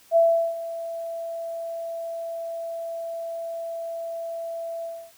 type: tone with ADSR envelope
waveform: sine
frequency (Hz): 667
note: E5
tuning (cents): +20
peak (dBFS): -13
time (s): 0.11-5.12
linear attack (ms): 53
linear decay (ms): 380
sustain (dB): -16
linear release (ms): 280
effects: white hiss -55 dBFS RMS until 5.17 s